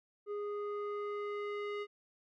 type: tone with low-pass filter sweep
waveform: square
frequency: 412.4 Hz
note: G#4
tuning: 12 cents flat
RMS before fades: -39 dBFS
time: 0.26-1.87 s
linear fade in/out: 50 ms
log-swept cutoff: 890 to 2600 Hz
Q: 1.5
effects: none